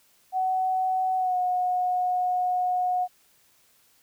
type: tone with pitch glide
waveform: sine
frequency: 749 to 727.3 Hz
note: F#5 to F#5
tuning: +21 to -30 cents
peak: -22 dBFS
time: 0.32-3.08 s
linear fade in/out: 50 ms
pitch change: -51 cents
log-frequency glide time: 1.16-1.37 s
effects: white hiss -62 dBFS RMS until 4.02 s